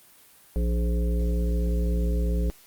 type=harmonic tone with a mistuned harmonic; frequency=58.27 Hz; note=A#1; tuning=in tune; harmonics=1 / 3 / 5 / 7 / 9; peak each=-22 / -31 / -38 / -36 / -39 dBFS; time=0.56-2.5 s; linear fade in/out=0 ms; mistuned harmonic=7; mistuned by=+48 cents; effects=white hiss -54 dBFS RMS until 2.66 s + Opus 32 kbps